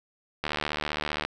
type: click train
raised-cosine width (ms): 0.3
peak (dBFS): -12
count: 62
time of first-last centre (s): 0.44-1.25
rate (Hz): 75.3
effects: none